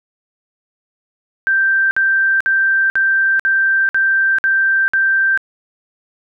sine tone bursts, 1568 Hz, G6, in tune, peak -11 dBFS, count 8, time 1.47-5.375 s, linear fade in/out 0 ms, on 440 ms, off 55 ms, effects none

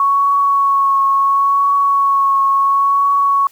sine tone with vibrato, 1108.7 Hz, C#6, in tune, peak -10 dBFS, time 0-3.47 s, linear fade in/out 2 ms, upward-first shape triangle, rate 0.72 Hz, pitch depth 21 cents each way, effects white hiss -49 dBFS RMS until 3.51 s

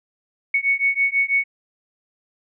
sine beating tone pair, 2217 / 2223.1 Hz, C#7 / C#7, 0 / +4 cents, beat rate 6.1 Hz, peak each -20 / -20 dBFS, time 0.54-1.44 s, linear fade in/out 5 ms, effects none

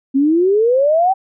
sine exponential sweep, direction up, 263.1 to 788 Hz, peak -10 dBFS, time 0.14-1.14 s, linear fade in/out 20 ms, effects none

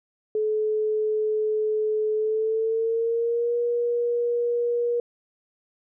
sine tone with pitch glide, 430 to 477.1 Hz, A4 to A#4, -40 to +40 cents, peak -21 dBFS, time 0.35-5 s, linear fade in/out 2 ms, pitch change +180 cents, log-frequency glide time 2.15-3.56 s, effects none

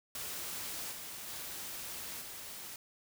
white noise with level steps, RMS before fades -41 / -45 / -43 / -46 dBFS, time 0.15-2.76 s, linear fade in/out 2 ms, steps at 0.91 / 1.27 / 2.2 s, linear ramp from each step 20 ms, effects none

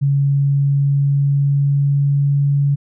sine tone with pitch glide, 140 to 141.54 Hz, C#3 to C#3, +18 to +36 cents, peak -12 dBFS, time 0.01-2.76 s, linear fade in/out 20 ms, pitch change +18 cents, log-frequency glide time 0.24-2.44 s, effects none

